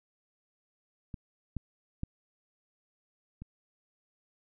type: clicks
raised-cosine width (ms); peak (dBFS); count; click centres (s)
5; -27 / -22 / -21 / -30; 4; 1.142 / 1.567 / 2.034 / 3.42
effects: none